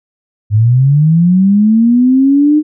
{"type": "linear sweep", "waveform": "sine", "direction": "up", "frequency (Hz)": [101.4, 307.9], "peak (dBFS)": -5, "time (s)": [0.5, 2.63], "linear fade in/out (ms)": 50, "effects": []}